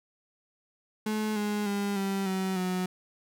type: tone with pitch steps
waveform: 35% pulse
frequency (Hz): 214.9 / 208.2 / 201.7 / 195.36 / 189.26 / 183.34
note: A3 / G#3 / G3 / G3 / F#3 / F#3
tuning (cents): -41 / +5 / +50 / -6 / +39 / -16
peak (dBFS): -26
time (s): 1.06-2.86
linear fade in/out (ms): 5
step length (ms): 300
effects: none